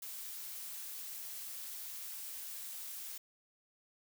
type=noise; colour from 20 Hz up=blue; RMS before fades=-45 dBFS; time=0.02-3.18 s; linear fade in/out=5 ms; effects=none